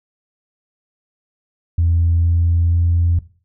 sine tone with pitch steps, 84.3 / 84.89 / 85.48 Hz, E2 / F2 / F2, +39 / -49 / -37 cents, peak -11 dBFS, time 1.78-3.19 s, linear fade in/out 5 ms, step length 470 ms, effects noise-tail reverb RT60 0.4 s tail -18 dB re dry + tanh soft clip ceiling -8 dBFS

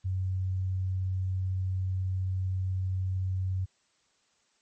sine tone, 93.6 Hz, F#2, 20 cents sharp, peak -27 dBFS, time 0.04-3.66 s, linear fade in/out 20 ms, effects white hiss -70 dBFS RMS until 4.61 s + MP3 32 kbps

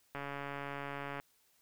click train, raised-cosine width 0.5 ms, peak -26 dBFS, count 149, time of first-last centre 0.15-1.2 s, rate 141 Hz, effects white hiss -71 dBFS RMS until 1.61 s

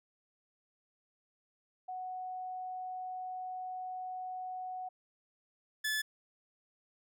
sine / sawtooth tone pair in turn, 740 / 1728.8 Hz, F#5 / A6, 0 / -31 cents, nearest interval octave + minor third, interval 1469 cents, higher second, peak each -38 / -28 dBFS, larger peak second, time 1.88-4.89 / 5.84-6.02 s, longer first, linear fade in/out 10 ms, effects none

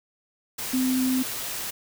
sine tone in noise, 257.6 Hz, C4, 27 cents flat, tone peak -21 dBFS, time 0.73-1.23 s, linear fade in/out 10 ms, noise white, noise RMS -32 dBFS, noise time 0.58-1.71 s, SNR +8 dB, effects none

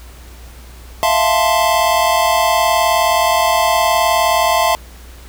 square chord, F major seventh, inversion third, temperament equal, 659.3 / 698.5 / 880 / 1046.5 Hz, E5 / F5 / A5 / C6, 0 / 0 / 0 / 0 cents, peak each -18 dBFS, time 1.03-4.75 s, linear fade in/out 0 ms, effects added 60 Hz sine -35 dBFS peak until 5.28 s + pink hiss -42 dBFS RMS until 5.28 s

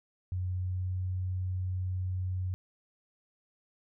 sine tone with pitch glide, 91.4 to 92.2 Hz, F#2 to F#2, -21 to -6 cents, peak -30 dBFS, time 0.32-2.54 s, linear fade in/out 0 ms, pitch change +15 cents, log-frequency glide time 0.5-0.98 s, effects none

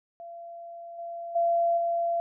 sine tone with level steps, 682 Hz, F5, 41 cents flat, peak -39 / -34 / -21 / -24 dBFS, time 0.2-2.2 s, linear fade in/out 0 ms, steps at 0.98 / 1.35 / 1.77 s, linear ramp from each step 10 ms, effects none

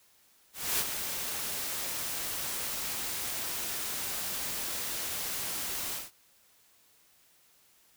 white noise with ADSR envelope, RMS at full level -28 dBFS, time 0.53-6.11 s, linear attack 260 ms, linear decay 50 ms, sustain -7 dB, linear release 180 ms, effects white hiss -64 dBFS RMS until 7.96 s

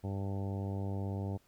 harmonic tone, 98.3 Hz, G2, 5 cents sharp, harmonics 1 / 2 / 3 / 4 / 5 / 6 / 7 / 8 / 9, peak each -35 / -41 / -45 / -47 / -49 / -51 / -52 / -53 / -54 dBFS, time 0.03-1.38 s, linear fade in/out 20 ms, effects pink hiss -69 dBFS RMS until 1.47 s

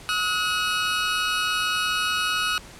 20% pulse tone pair together, 1274.3 / 1457 Hz, D#6 / F#6, +41 / -27 cents, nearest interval major second, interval 232 cents, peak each -20 dBFS, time 0.09-2.58 s, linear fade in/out 0 ms, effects pink hiss -44 dBFS RMS until 2.79 s + low-pass 10000 Hz 12 dB/octave

